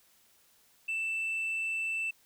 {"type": "tone", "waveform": "sine", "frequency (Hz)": 2657, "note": "E7", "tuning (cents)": 13, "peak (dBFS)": -28, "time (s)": [0.88, 2.11], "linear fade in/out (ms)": 10, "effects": ["tanh soft clip ceiling -29 dBFS", "white hiss -65 dBFS RMS until 2.25 s"]}